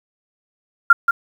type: tone with echo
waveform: sine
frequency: 1391 Hz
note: F6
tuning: 7 cents flat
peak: -4 dBFS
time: 0.9-0.93 s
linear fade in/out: 5 ms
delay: 180 ms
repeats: 1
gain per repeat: -7 dB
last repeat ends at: 1.11 s
effects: 7-bit